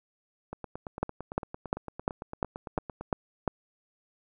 two click trains, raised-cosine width 1 ms, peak -23 / -12 dBFS, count 23 / 8, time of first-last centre 0.53-3.01 / 1.03-3.478 s, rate 8.87 / 2.86 Hz, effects none

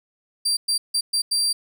30% pulse tone bursts at uneven times, 4708 Hz, D8, 3 cents sharp, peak -16 dBFS, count 5, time 0.45-0.57 / 0.68-0.78 / 0.94-1.01 / 1.13-1.22 / 1.31-1.53 s, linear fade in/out 10 ms, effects none

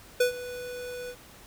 square tone with ADSR envelope, 493.9 Hz, B4, in tune, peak -19 dBFS, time 0.2-1.16 s, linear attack 7 ms, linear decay 110 ms, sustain -17 dB, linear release 69 ms, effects pink hiss -51 dBFS RMS until 1.46 s

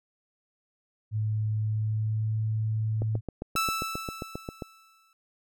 sine tone with pitch glide, 107.8 to 109.43 Hz, A2 to A2, -35 to -9 cents, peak -25 dBFS, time 1.11-3.21 s, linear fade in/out 50 ms, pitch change +26 cents, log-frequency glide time 1.6-2.39 s
click train, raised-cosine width 2 ms, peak -20 dBFS, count 13, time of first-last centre 3.02-4.622 s, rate 7.49 Hz
sawtooth tone with exponential decay, 1318.5 Hz, E6, in tune, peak -20 dBFS, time 3.56-5.13 s, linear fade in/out 1 ms, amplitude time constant 340 ms
effects none

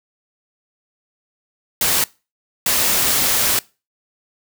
white noise bursts at uneven times, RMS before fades -17 dBFS, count 2, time 1.81-2.04 / 2.66-3.59 s, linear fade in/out 2 ms, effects noise-tail reverb RT60 0.3 s tail -23 dB re dry

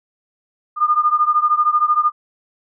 sine beating tone pair, 1210 / 1223 Hz, D#6 / D#6, -49 / -30 cents, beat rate 13 Hz, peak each -15 / -17 dBFS, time 0.76-2.12 s, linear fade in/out 50 ms, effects none

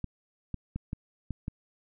clicks, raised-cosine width 5 ms, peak -21 dBFS, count 6, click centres 0.043 / 0.543 / 0.76 / 0.931 / 1.307 / 1.481 s, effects none

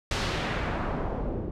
pink noise with low-pass filter sweep, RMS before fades -30 dBFS, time 0.11-1.51 s, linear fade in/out 2 ms, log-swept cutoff 5700 to 360 Hz, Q 1, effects none

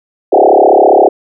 sine tone with frequency modulation, 574 Hz, D5, 40 cents flat, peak -3 dBFS, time 0.32-1.09 s, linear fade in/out 10 ms, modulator 34.9 Hz, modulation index 6.4, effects none

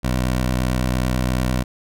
15% pulse tone with vibrato, 62.8 Hz, B1, 30 cents sharp, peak -12 dBFS, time 0.03-1.64 s, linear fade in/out 20 ms, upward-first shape triangle, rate 8.9 Hz, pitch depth 32 cents each way, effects none

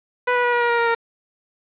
15% pulse tone with pitch steps, 493.9 / 489.4 / 484.9 / 480.4 / 476 / 471.6 / 467.3 / 463 Hz, B4 / B4 / B4 / B4 / A#4 / A#4 / A#4 / A#4, 0 / -16 / -32 / -48 / +36 / +20 / +4 / -12 cents, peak -10 dBFS, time 0.27-0.95 s, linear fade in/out 10 ms, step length 85 ms, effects resampled to 8000 Hz + 7-bit

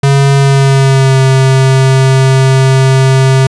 square tone with pitch glide, 138.59 to 132.79 Hz, C#3 to C3, 0 to +26 cents, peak -5 dBFS, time 0.03-3.47 s, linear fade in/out 5 ms, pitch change -74 cents, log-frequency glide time 0.37-1.19 s, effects resampled to 22050 Hz

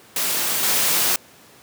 white noise with level steps, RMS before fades -22 / -19 dBFS, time 0.16-1.16 s, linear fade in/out 2 ms, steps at 0.63 s, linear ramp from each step 5 ms, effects pink hiss -48 dBFS RMS until 1.62 s + high-pass 150 Hz 12 dB/octave

